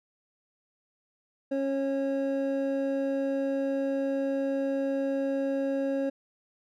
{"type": "tone pair together", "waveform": "triangle", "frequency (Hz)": [274, 545.6], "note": ["C#4", "C#5"], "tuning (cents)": [-20, -28], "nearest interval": "octave", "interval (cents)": 1192, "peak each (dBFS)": -27, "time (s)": [1.51, 6.1], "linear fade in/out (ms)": 10, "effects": []}